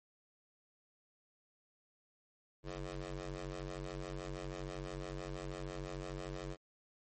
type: ring-modulated tone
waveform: 15% pulse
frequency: 93.2 Hz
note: F#2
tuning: 13 cents sharp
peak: -32 dBFS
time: 2.63-6.57 s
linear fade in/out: 50 ms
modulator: 236 Hz
effects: MP3 32 kbps